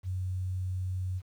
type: tone with quantisation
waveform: sine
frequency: 92.5 Hz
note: F#2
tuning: in tune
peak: -30 dBFS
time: 0.03-1.22 s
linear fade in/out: 50 ms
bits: 10
effects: none